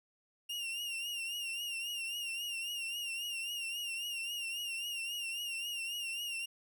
40% pulse tone with vibrato, 2794 Hz, F7, in tune, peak -36 dBFS, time 0.49-6.46 s, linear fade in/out 10 ms, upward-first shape triangle, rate 3.7 Hz, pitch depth 76 cents each way, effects none

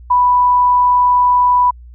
sine tone, 987.8 Hz, B5, in tune, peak -8 dBFS, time 0.1-1.71 s, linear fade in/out 10 ms, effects added 60 Hz sine -34 dBFS peak until 1.94 s

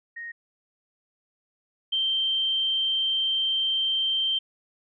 sine tone pair in turn, 1864.7 / 3136 Hz, A#6 / G7, 0 / 0 cents, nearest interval major sixth, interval 900 cents, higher second, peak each -34 / -22 dBFS, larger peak second, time 0.16-0.32 / 1.92-4.39 s, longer second, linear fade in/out 10 ms, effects none

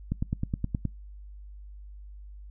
click train, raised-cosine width 5 ms, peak -15 dBFS, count 8, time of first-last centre 0.12-0.853 s, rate 9.55 Hz, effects noise-tail reverb RT60 0.2 s tail -25 dB re dry + added 50 Hz sine -42 dBFS peak until 2.5 s

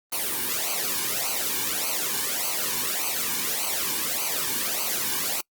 white noise with flanger, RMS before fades -27 dBFS, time 0.12-5.41 s, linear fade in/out 5 ms, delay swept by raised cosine 0.56 to 1.56 ms, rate 1.7 Hz, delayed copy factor -0.85, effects noise-tail reverb RT60 0.1 s tail -26 dB re dry + Opus 32 kbps

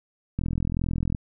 click train, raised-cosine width 5 ms, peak -14 dBFS, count 33, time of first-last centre 0.39-1.148 s, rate 42.2 Hz, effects none

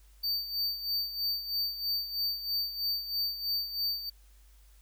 square tone with tremolo, 4600 Hz, D8, 37 cents flat, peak -28 dBFS, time 0.23-4.1 s, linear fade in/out 10 ms, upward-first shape sine, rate 3.1 Hz, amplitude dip 70%, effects added 50 Hz sine -55 dBFS peak until 4.81 s + white hiss -66 dBFS RMS until 4.81 s

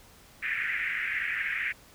pink band-pass noise, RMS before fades -31 dBFS, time 0.42-1.73 s, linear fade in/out 20 ms, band 1700 to 2300 Hz, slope 48 dB/octave, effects pink hiss -55 dBFS RMS until 1.94 s

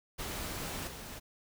pink noise with level steps, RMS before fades -39 / -45 dBFS, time 0.18-1.2 s, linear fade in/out 20 ms, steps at 0.87 s, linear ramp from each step 10 ms, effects none

